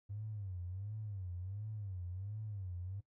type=tone with vibrato; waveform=triangle; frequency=98 Hz; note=G2; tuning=in tune; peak=-37 dBFS; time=0.09-3.01 s; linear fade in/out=20 ms; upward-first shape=sine; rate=1.4 Hz; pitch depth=180 cents each way; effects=noise-tail reverb RT60 0.1 s tail -18 dB re dry + tanh soft clip ceiling -38 dBFS